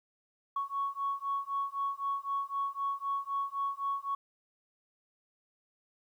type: beating tone pair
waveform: sine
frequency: 1108.7 / 1112.6 Hz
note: C#6 / C#6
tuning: 0 / +6 cents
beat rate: 3.9 Hz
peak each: -34 / -34 dBFS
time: 0.56-4.15 s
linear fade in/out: 5 ms
effects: tanh soft clip ceiling -24 dBFS + 11-bit